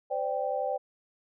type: chord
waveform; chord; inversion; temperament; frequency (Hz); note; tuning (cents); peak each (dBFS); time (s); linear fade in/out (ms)
sine; C suspended second; none; equal with one note detuned; 516 / 587.3 / 784; C5 / D5 / G5; -24 / 0 / 0; -32; 0.1-0.78; 20
effects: none